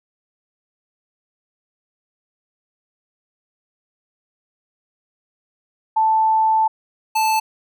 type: tone pair in turn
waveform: sine / square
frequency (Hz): 880 / 876.6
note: A5 / A5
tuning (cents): 0 / -7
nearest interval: unison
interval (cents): 7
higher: first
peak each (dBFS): -13 / -16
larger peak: first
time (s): 5.96-6.68 / 7.15-7.4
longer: first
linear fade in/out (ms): 10
effects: none